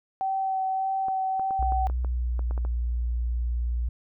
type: tone with vibrato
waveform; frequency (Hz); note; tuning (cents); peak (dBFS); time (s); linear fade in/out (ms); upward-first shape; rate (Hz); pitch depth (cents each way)
sine; 766; G5; -40; -24; 0.21-1.87; 0; sine; 1.7; 12
type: clicks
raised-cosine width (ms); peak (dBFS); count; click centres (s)
1; -25; 11; 1.084 / 1.396 / 1.508 / 1.627 / 1.722 / 1.899 / 2.047 / 2.393 / 2.51 / 2.578 / 2.65
type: tone with pitch glide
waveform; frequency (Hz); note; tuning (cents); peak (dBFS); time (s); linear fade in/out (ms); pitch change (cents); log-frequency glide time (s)
sine; 61.74 to 59.46; B1 to A#1; 0 to +35; -24; 1.59-3.89; 5; -65; 2.03-2.44
effects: none